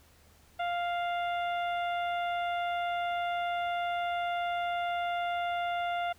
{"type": "harmonic tone", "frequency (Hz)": 698.5, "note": "F5", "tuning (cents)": 0, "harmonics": [1, 2, 3, 4, 5], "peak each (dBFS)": [-30, -38, -42, -45, -47], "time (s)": [0.59, 6.13], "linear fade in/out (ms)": 10, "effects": ["added 77 Hz sine -62 dBFS peak until 6.18 s", "pink hiss -62 dBFS RMS until 6.18 s"]}